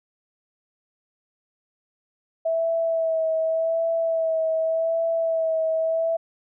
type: tone with vibrato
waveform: sine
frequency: 652 Hz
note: E5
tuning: 19 cents flat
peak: -20 dBFS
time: 2.45-6.17 s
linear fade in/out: 10 ms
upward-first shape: sine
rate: 0.86 Hz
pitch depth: 25 cents each way
effects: none